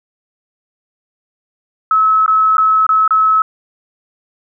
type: tone with dropouts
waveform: sine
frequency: 1293 Hz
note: E6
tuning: 34 cents flat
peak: -8 dBFS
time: 1.91-3.42 s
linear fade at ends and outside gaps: 2 ms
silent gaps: 2.262-2.279 / 2.57-2.581 / 2.866-2.891 / 3.078-3.107 s
effects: none